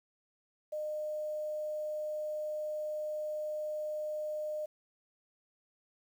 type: tone with quantisation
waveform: sine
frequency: 609 Hz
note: D#5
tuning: 37 cents flat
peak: -34 dBFS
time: 0.72-4.66 s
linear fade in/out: 10 ms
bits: 10
effects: none